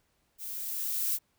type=noise with level ramp; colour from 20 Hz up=violet; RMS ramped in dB=-40 to -28 dBFS; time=0.38-1.19 s; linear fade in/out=50 ms; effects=pink hiss -73 dBFS RMS until 1.38 s